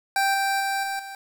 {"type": "tone with level steps", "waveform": "25% pulse", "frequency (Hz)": 784, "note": "G5", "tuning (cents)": 0, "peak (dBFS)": [-16, -18, -20, -23, -31], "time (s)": [0.16, 1.15], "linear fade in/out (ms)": 2, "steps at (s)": [0.34, 0.6, 0.83, 0.99], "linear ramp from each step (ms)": 5, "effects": ["8-bit"]}